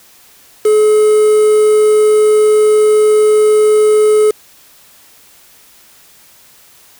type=tone with quantisation; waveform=triangle; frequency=426.6 Hz; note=G#4; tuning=46 cents sharp; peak=-4 dBFS; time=0.65-4.31 s; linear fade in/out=5 ms; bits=4; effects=white hiss -44 dBFS RMS until 6.99 s